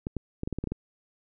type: clicks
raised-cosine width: 3 ms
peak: -18 dBFS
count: 9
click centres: 0.069 / 0.167 / 0.434 / 0.475 / 0.527 / 0.586 / 0.64 / 0.673 / 0.72 s
effects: none